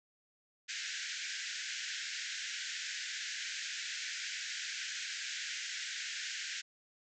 pink band-pass noise, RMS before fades -41 dBFS, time 0.68-6.62 s, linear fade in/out 20 ms, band 1500 to 7400 Hz, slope 96 dB/octave, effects none

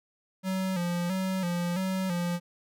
square tone with vibrato, 181.4 Hz, F#3, 34 cents flat, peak -28 dBFS, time 0.43-2.4 s, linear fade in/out 50 ms, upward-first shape square, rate 1.5 Hz, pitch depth 69 cents each way, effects none

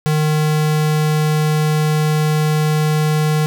square tone, 153.3 Hz, D#3, 25 cents flat, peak -14 dBFS, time 0.06-3.46 s, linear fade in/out 0 ms, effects none

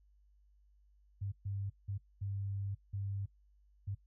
sine tone bursts at uneven times, 99.2 Hz, G2, 21 cents sharp, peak -36 dBFS, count 6, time 1.21-1.32 / 1.45-1.7 / 1.88-1.98 / 2.21-2.75 / 2.93-3.26 / 3.87-3.95 s, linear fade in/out 10 ms, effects noise-tail reverb RT60 0.1 s tail -18 dB re dry + added 50 Hz sine -64 dBFS peak until 4.06 s

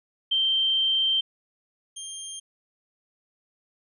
sine / 5% pulse tone pair in turn, 3136 / 3193 Hz, G7 / G7, 0 / +31 cents, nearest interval unison, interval 31 cents, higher second, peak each -20 / -24 dBFS, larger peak first, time 0.31-1.21 / 1.96-2.4 s, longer first, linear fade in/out 10 ms, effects resampled to 24000 Hz

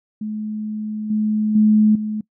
sine tone with level steps, 213.9 Hz, A3, 49 cents flat, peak -23 / -16 / -10 / -21 dBFS, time 0.21-2.21 s, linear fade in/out 5 ms, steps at 1.1 / 1.55 / 1.95 s, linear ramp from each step 5 ms, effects noise-tail reverb RT60 0.1 s tail -22 dB re dry

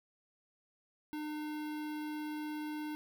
square tone with notch filter, 302.8 Hz, D#4, 47 cents flat, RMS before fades -40 dBFS, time 1.13-2.95 s, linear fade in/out 0 ms, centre 7000 Hz, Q 0.89, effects none

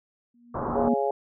sine tone with exponential growth, 238.5 Hz, A#3, 40 cents sharp, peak -19 dBFS, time 0.34-0.94 s, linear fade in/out 5 ms, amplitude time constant 130 ms
white low-pass noise, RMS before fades -30 dBFS, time 0.54-0.89 s, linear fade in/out 10 ms, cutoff 1200 Hz, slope 48 dB/octave
harmonic tone, 138.59 Hz, C#3, in tune, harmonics 3 / 4 / 5 / 6, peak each -27 / -28 / -29 / -30 dBFS, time 0.75-1.11 s, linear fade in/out 2 ms
effects none

